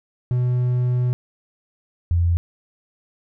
triangle / sine tone pair in turn, 124.1 / 85.74 Hz, B2 / F2, +9 / -31 cents, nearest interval tritone, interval 640 cents, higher first, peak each -15 dBFS, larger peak neither, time 0.31-1.13 / 2.11-2.37 s, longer first, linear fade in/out 0 ms, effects none

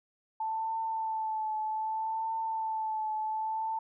sine tone with vibrato, 880 Hz, A5, in tune, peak -30 dBFS, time 0.4-3.79 s, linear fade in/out 5 ms, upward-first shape triangle, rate 0.64 Hz, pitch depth 34 cents each way, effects none

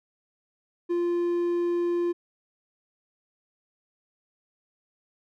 triangle tone, 347.3 Hz, F4, 10 cents flat, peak -21 dBFS, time 0.89-2.13 s, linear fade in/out 20 ms, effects none

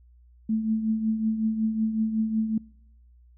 sine tone with tremolo, 220 Hz, A3, in tune, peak -20 dBFS, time 0.49-2.58 s, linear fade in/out 5 ms, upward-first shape triangle, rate 5.4 Hz, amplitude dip 70%, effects noise-tail reverb RT60 0.8 s tail -26 dB re dry + added 60 Hz sine -52 dBFS peak until 3.37 s

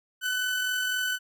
30% pulse tone with amplitude modulation, 1502 Hz, F#6, 26 cents sharp, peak -22 dBFS, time 0.21-1.19 s, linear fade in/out 50 ms, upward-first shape sine, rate 43.9 Hz, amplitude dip 30%, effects none

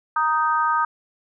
sine chord, Eb major, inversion second, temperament just, 933.4 / 1244.5 / 1555.6 Hz, Bb5 / Eb6 / G6, +2 / 0 / -14 cents, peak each -22 / -20 / -26 dBFS, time 0.16-0.85 s, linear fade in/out 5 ms, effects none

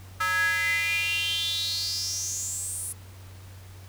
square tone with high-pass filter sweep, 184.7 Hz, F#3, 3 cents flat, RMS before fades -28 dBFS, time 0.2-2.93 s, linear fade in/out 10 ms, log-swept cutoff 1400 to 10000 Hz, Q 7.9, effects added 94 Hz sine -43 dBFS peak until 3.88 s + pink hiss -52 dBFS RMS until 3.88 s

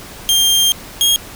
sawtooth tone pair in turn, 3193 / 3258 Hz, G7 / G#7, +31 / -34 cents, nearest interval unison, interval 35 cents, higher second, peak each -7 dBFS, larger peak neither, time 0.29-0.72 / 1.01-1.16 s, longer first, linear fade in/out 0 ms, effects pink hiss -34 dBFS RMS until 1.35 s

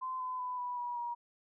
sine tone with pitch steps, 1031 / 1015 / 999.3 / 983.9 / 968.6 / 953.7 Hz, C6 / B5 / B5 / B5 / B5 / A#5, -26 / +47 / +20 / -7 / -34 / +39 cents, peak -35 dBFS, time 0.01-1.15 s, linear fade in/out 20 ms, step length 190 ms, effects none

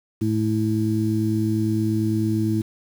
harmonic tone, 108.8 Hz, A2, 19 cents flat, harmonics 1 / 2 / 3, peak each -23 / -24 / -23 dBFS, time 0.21-2.62 s, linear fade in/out 10 ms, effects 7-bit

